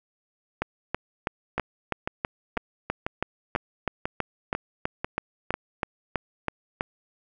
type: two click trains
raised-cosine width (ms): 0.5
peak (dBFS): -10 / -12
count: 20 / 9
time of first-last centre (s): 0.62-6.809 / 1.58-5.54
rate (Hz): 3.07 / 2.02
effects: none